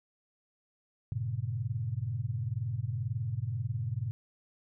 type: chord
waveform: sine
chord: G diminished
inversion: none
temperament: equal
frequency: 98 / 116.54 / 138.59 Hz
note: G2 / Bb2 / Db3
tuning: 0 / 0 / 0 cents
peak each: -37 / -33 / -38 dBFS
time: 1.12-4.11 s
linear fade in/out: 0 ms
effects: none